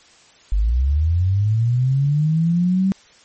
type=linear sweep; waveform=sine; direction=up; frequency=47 to 194.8 Hz; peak=-14 dBFS; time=0.52-2.92 s; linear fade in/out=0 ms; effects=white hiss -50 dBFS RMS until 3.24 s + MP3 32 kbps

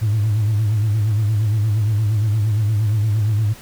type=tone with vibrato; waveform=sine; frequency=106.7 Hz; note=G#2; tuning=47 cents sharp; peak=-13 dBFS; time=0.01-3.54 s; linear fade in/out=20 ms; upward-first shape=sine; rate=8.6 Hz; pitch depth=83 cents each way; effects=tanh soft clip ceiling -12 dBFS + pink hiss -41 dBFS RMS until 3.61 s

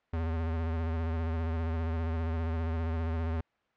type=tone with vibrato; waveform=square; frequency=81.7 Hz; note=E2; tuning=15 cents flat; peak=-30 dBFS; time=0.13-3.41 s; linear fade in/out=5 ms; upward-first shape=sine; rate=15 Hz; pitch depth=45 cents each way; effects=white hiss -72 dBFS RMS until 3.76 s + low-pass 2000 Hz 12 dB/octave

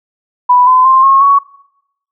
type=tone with pitch steps; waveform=sine; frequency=989 / 1019.7 / 1051.4 / 1084.1 / 1117.8 Hz; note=B5 / C6 / C6 / C#6 / C#6; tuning=+2 / -45 / +8 / -39 / +14 cents; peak=-4 dBFS; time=0.49-1.39 s; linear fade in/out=10 ms; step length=180 ms; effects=noise-tail reverb RT60 0.8 s tail -21 dB re dry

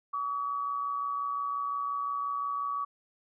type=tone pair together; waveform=sine; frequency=1139 / 1264.7 Hz; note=C#6 / D#6; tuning=+47 / +28 cents; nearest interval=major second; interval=181 cents; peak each=-30 / -40 dBFS; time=0.13-2.85 s; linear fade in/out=10 ms; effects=none

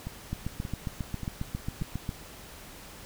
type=two click trains; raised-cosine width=5 ms; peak=-23 / -19 dBFS; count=4 / 14; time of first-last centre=0.07-1.814 / 0.33-2.092 s; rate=1.72 / 7.38 Hz; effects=pink hiss -47 dBFS RMS until 3.05 s

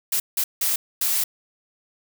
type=noise bursts at uneven times; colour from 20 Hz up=blue; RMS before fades=-22 dBFS; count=4; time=0.12-0.2 / 0.37-0.44 / 0.61-0.76 / 1.01-1.24 s; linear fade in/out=5 ms; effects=none

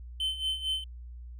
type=tone with tremolo; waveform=triangle; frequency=3071 Hz; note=G7; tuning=36 cents flat; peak=-25 dBFS; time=0.2-0.84 s; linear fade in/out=2 ms; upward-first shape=sine; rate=4.4 Hz; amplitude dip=75%; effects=added 60 Hz sine -41 dBFS peak until 1.39 s

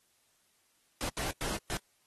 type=noise bursts at uneven times; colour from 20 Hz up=pink; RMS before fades=-36 dBFS; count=4; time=1.01-1.09 / 1.17-1.31 / 1.41-1.57 / 1.7-1.77 s; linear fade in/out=0 ms; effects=white hiss -71 dBFS RMS until 2.06 s + AAC 32 kbps

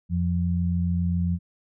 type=tone pair together; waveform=sine; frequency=87.31 / 174.61 Hz; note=F2 / F3; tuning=0 / 0 cents; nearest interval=octave; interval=1200 cents; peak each=-24 dBFS; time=0.09-1.39 s; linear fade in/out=50 ms; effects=none

